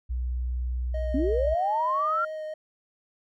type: tone with pitch glide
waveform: sine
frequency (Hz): 61.74 to 60.96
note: B1 to B1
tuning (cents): 0 to -22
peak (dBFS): -26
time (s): 0.09-1.55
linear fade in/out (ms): 20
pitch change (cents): -22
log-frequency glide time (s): 0.77-1.17
type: tone with vibrato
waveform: triangle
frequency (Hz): 622.3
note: D#5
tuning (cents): 0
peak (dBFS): -30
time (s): 0.94-2.54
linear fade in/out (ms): 5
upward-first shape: triangle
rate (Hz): 3.8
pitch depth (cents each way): 14
type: linear sweep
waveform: sine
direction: up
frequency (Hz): 246.9 to 1400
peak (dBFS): -23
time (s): 1.14-2.25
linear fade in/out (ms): 5
effects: none